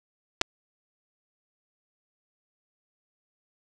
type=clicks; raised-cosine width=0.2 ms; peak=-5 dBFS; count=2; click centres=0.413 / 0.416 s; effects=none